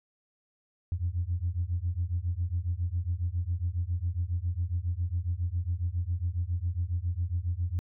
sine beating tone pair, 84 / 91.3 Hz, E2 / F#2, +33 / -23 cents, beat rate 7.3 Hz, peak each -30 dBFS, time 0.92-7.79 s, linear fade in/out 0 ms, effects tanh soft clip ceiling -20 dBFS

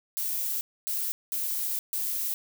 violet noise bursts at uneven times, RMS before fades -30 dBFS, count 4, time 0.17-0.61 / 0.87-1.12 / 1.32-1.79 / 1.93-2.34 s, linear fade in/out 0 ms, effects none

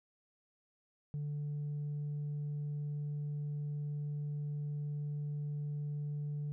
triangle tone with tanh clipping, 146.83 Hz, D3, in tune, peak -36 dBFS, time 1.14-6.52 s, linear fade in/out 0 ms, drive 6 dB, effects none

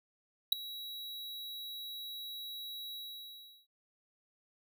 square tone with ADSR envelope, 3880 Hz, B7, 31 cents flat, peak -20 dBFS, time 0.52-3.67 s, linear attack 6 ms, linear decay 5 ms, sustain -22 dB, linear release 730 ms, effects none

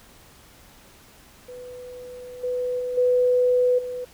sine tone with level steps, 497.3 Hz, B4, 12 cents sharp, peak -36 / -23 / -25 / -16 / -28 dBFS, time 1.48-4.05 s, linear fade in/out 10 ms, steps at 2.43 / 2.79 / 2.97 / 3.78 s, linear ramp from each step 10 ms, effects pink hiss -51 dBFS RMS until 4.13 s

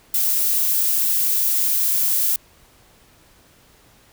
violet noise, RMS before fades -19 dBFS, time 0.14-2.36 s, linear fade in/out 2 ms, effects pink hiss -53 dBFS RMS until 4.12 s

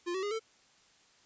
square tone with pitch steps, 349.2 / 378.6 / 410.5 / 445.1 Hz, F4 / F#4 / G#4 / A4, 0 / +40 / -20 / +20 cents, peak -33 dBFS, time 0.06-0.396 s, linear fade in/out 20 ms, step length 84 ms, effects white hiss -64 dBFS RMS until 1.25 s + resampled to 16000 Hz

